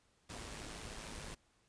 pink noise with amplitude modulation, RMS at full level -45 dBFS, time 0.29-1.35 s, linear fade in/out 10 ms, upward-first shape sine, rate 107 Hz, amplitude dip 50%, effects pink hiss -73 dBFS RMS until 1.68 s + resampled to 22050 Hz

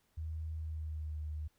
sine tone with pitch glide, 79.3 to 76.38 Hz, D#2 to D#2, +33 to -31 cents, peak -37 dBFS, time 0.17-1.48 s, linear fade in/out 10 ms, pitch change -64 cents, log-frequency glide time 0.55-1.19 s, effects pink hiss -75 dBFS RMS until 1.58 s

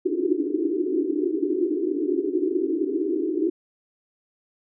pink band-pass noise, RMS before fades -24 dBFS, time 0.05-3.5 s, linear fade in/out 10 ms, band 290 to 400 Hz, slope 96 dB/octave, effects none

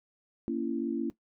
sine chord, A# diminished, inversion none, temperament just, 233.1 / 279.7 / 335.6 Hz, A#3 / C#4 / E4, 0 / +16 / +31 cents, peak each -33 dBFS, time 0.48-1.1 s, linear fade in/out 0 ms, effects noise-tail reverb RT60 0.1 s tail -17 dB re dry

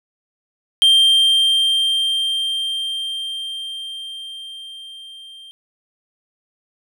triangle tone with level ramp, 3170 Hz, G7, 19 cents sharp, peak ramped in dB -7 to -36 dBFS, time 0.82-5.51 s, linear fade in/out 0 ms, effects none

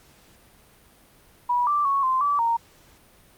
sine tone with pitch steps, 974 / 1173 / 1107 / 1040 / 1154 / 927 Hz, B5 / D6 / C#6 / C6 / D6 / A#5, -24 / -2 / -3 / -11 / -31 / -10 cents, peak -19 dBFS, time 1.49-2.57 s, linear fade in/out 10 ms, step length 180 ms, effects pink hiss -55 dBFS RMS until 3.37 s + Opus 48 kbps

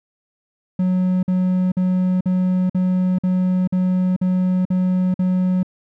triangle tone bursts, 183.7 Hz, F#3, 12 cents flat, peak -13 dBFS, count 10, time 0.79-5.631 s, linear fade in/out 5 ms, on 440 ms, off 49 ms, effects none

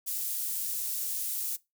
pink high-pass noise, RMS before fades -33 dBFS, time 0.06-1.57 s, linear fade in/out 20 ms, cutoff 11000 Hz, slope 12 dB/octave, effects noise-tail reverb RT60 0.2 s tail -20 dB re dry

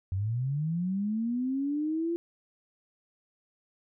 sine linear sweep, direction up, 90.1 to 344.1 Hz, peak -27 dBFS, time 0.12-2.16 s, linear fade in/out 0 ms, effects none

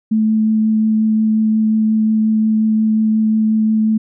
sine tone with vibrato, 218.1 Hz, A3, 15 cents flat, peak -11 dBFS, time 0.11-3.98 s, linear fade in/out 10 ms, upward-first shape triangle, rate 5.6 Hz, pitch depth 10 cents each way, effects none

